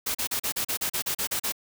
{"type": "noise bursts", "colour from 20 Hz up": "white", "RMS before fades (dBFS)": -28, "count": 12, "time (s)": [0.06, 1.523], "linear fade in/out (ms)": 10, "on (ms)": 88, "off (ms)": 37, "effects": []}